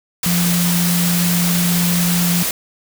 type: tone in noise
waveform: sine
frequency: 174.61 Hz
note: F3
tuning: in tune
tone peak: -15 dBFS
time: 0.26-2.43 s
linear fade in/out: 2 ms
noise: white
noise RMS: -20 dBFS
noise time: 0.23-2.51 s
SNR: +2 dB
effects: none